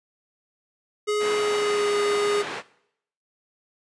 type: tone with pitch glide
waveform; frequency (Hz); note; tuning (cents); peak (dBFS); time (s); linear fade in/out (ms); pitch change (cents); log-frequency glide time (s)
square; 419.3 to 411.1; G#4 to G#4; +17 to -18; -22; 1.07-2.43; 20; -35; 1.33-1.93
type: band-pass noise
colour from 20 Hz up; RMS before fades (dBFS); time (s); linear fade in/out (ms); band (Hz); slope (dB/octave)
white; -33; 1.19-2.63; 50; 200 to 2100; 12
effects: noise-tail reverb RT60 0.7 s tail -19 dB re dry + resampled to 22050 Hz